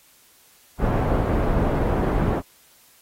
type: low-pass noise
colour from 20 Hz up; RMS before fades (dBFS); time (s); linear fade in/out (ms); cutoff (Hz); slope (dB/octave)
pink; -21; 0.78-2.42; 50; 840; 12
effects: white hiss -55 dBFS RMS until 3.01 s + AAC 48 kbps

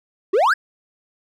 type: exponential sweep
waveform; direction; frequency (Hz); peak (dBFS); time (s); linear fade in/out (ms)
triangle; up; 351.5 to 1760; -11; 0.33-0.54; 10
effects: none

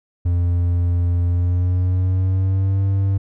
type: tone with pitch glide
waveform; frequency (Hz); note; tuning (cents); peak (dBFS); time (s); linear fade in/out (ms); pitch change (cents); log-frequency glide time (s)
triangle; 87.31 to 97.44; F2 to G2; 0 to -10; -13; 0.25-3.18; 10; +190; 1.28-2.82
effects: none

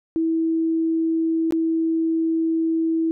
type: tone with dropouts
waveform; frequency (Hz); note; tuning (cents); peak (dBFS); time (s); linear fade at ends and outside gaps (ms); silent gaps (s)
sine; 325.6; E4; -21; -18; 0.16-3.11; 0; 1.508-1.523
effects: none

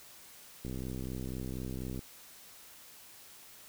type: click train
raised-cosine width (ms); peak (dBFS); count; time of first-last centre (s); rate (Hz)
3; -27; 87; 0.65-1.992; 64.1
effects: white hiss -54 dBFS RMS until 3.68 s

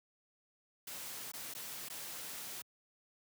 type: noise with dropouts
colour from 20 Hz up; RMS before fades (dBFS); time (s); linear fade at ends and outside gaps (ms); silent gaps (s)
white; -45; 0.87-2.62; 5; 1.319-1.335 / 1.539-1.549 / 1.887-1.899
effects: high-pass 100 Hz 12 dB/octave

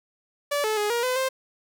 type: tone with pitch steps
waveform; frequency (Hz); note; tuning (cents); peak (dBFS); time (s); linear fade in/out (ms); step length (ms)
sawtooth; 577 / 433 / 417.4 / 473.2 / 507 / 525; D5 / A4 / G#4 / A#4 / B4 / C5; -31 / -28 / +9 / +26 / +45 / +6; -19; 0.51-1.29; 10; 130
effects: none

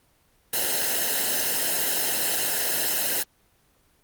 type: noise with comb filter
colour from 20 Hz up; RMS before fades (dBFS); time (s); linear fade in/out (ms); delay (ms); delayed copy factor
white; -24; 0.53-3.23; 5; 0.86; -0.95
effects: pink hiss -63 dBFS RMS until 4.03 s + Opus 24 kbps

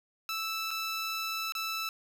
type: tone with dropouts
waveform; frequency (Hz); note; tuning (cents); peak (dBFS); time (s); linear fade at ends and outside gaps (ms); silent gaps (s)
15% pulse; 1318.5; E6; 0; -26; 0.29-1.89; 1; 0.707-0.712 / 1.522-1.551
effects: none

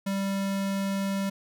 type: tone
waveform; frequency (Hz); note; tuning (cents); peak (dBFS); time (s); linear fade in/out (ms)
square; 196; G3; 0; -27; 0.06-1.3; 10
effects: none

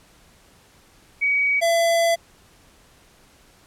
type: tone pair in turn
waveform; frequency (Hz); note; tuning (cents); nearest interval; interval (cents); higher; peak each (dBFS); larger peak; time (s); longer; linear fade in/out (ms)
sine / square; 2263 / 672.8; C#7 / E5; +35 / +35; octave + major sixth; 2100; first; -17; neither; 1.21-1.61 / 1.61-2.16; second; 20
effects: pink hiss -54 dBFS RMS until 3.66 s + low-pass 12000 Hz 12 dB/octave

